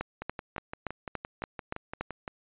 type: two click trains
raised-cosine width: 0.5 ms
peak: -17 / -21 dBFS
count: 8 / 13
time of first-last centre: 0.01-2.01 / 0.22-2.278 s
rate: 3.5 / 5.83 Hz
effects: resampled to 8000 Hz